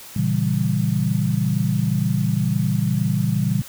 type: chord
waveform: sine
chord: A# diminished seventh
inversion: none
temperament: equal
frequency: 116.54 / 138.59 / 164.81 / 196 Hz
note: A#2 / C#3 / E3 / G3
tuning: 0 / 0 / 0 / 0 cents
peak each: -23 dBFS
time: 0.16-3.62 s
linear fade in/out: 5 ms
effects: white hiss -40 dBFS RMS until 3.68 s